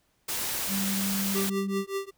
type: noise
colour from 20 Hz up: white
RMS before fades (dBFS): -31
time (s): 0.28-1.5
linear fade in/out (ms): 10
type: tone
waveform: sine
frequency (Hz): 196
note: G3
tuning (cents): 0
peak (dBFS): -28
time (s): 0.68-1.85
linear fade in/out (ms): 50
type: tone with tremolo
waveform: square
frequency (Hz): 392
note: G4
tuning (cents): 0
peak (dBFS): -27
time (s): 1.34-2.11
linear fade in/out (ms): 20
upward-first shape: triangle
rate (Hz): 5.2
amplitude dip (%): 100
effects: pink hiss -70 dBFS RMS until 2.17 s